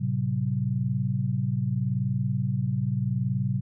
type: chord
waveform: sine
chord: F# diminished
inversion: first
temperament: equal with one note detuned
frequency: 110 / 130.81 / 188.67 Hz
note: A2 / C3 / F#3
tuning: 0 / 0 / +34 cents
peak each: -29 / -26 / -30 dBFS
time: 0-3.61 s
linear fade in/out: 20 ms
effects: none